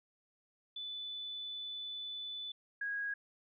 sine tone pair in turn, 3490 / 1647.1 Hz, A7 / G#6, -15 / -15 cents, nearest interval octave + minor second, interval 1300 cents, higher first, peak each -40 / -35 dBFS, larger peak second, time 0.76-2.52 / 2.81-3.14 s, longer first, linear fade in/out 5 ms, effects none

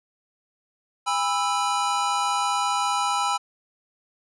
square chord, E major, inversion first, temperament equal with one note detuned, 813 / 987.8 / 1318.5 Hz, G#5 / B5 / E6, -37 / 0 / 0 cents, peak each -27 dBFS, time 1.06-3.38 s, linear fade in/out 20 ms, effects resampled to 24000 Hz

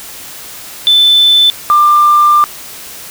sine tone pair in turn, 3520 / 1191.1 Hz, A7 / D6, 0 / +24 cents, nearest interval octave + perfect fifth, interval 1876 cents, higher first, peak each -3 dBFS, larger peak neither, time 0.87-1.5 / 1.7-2.44 s, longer second, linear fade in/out 0 ms, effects tanh soft clip ceiling 0 dBFS + white hiss -29 dBFS RMS until 3.1 s

